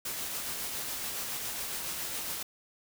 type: noise with tremolo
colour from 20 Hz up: white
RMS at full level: -35 dBFS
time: 0.05-2.43 s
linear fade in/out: 5 ms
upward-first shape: triangle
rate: 7.2 Hz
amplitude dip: 30%
effects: none